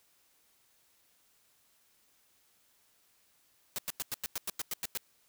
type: noise bursts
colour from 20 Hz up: white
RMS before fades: -35 dBFS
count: 11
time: 3.76-4.974 s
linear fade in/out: 0 ms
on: 24 ms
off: 95 ms
effects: white hiss -69 dBFS RMS until 5.28 s